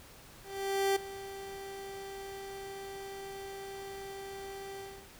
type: tone with ADSR envelope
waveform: 30% pulse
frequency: 392 Hz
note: G4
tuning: in tune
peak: -23 dBFS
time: 0.43-5.1 s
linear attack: 530 ms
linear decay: 8 ms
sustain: -16 dB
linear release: 300 ms
effects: pink hiss -54 dBFS RMS until 5.19 s